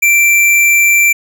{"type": "tone", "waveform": "square", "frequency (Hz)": 2349, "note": "D7", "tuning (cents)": 0, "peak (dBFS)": -7, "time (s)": [0.02, 1.13], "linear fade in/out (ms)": 10, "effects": []}